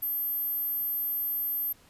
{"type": "tone", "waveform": "sine", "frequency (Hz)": 12920, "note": "G#9", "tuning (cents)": -49, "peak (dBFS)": -27, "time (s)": [0.02, 1.73], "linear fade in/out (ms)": 10, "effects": ["pink hiss -59 dBFS RMS until 1.89 s", "resampled to 32000 Hz"]}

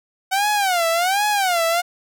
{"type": "tone with vibrato", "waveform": "sawtooth", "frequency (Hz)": 745, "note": "F#5", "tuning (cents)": 12, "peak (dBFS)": -13, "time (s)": [0.31, 1.82], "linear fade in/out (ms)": 20, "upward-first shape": "sine", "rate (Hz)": 1.3, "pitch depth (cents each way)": 210, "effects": []}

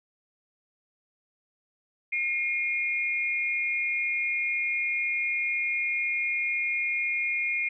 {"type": "tone pair together", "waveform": "sine", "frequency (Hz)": [2138, 2434], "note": ["C7", "D#7"], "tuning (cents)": [37, -39], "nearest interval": "major second", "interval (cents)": 224, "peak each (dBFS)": [-28, -28], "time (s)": [2.12, 7.69], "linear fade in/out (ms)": 10, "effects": []}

